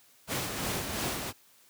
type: noise with tremolo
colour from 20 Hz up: pink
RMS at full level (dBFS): -31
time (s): 0.27-1.33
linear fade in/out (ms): 50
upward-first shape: sine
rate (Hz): 2.9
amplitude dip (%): 40
effects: white hiss -61 dBFS RMS until 1.69 s + high-pass 80 Hz 12 dB/octave